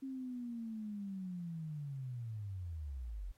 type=linear sweep; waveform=sine; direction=down; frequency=270.7 to 41.49 Hz; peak=-40 dBFS; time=0.02-3.32 s; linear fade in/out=10 ms; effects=pink hiss -74 dBFS RMS until 3.37 s + AAC 48 kbps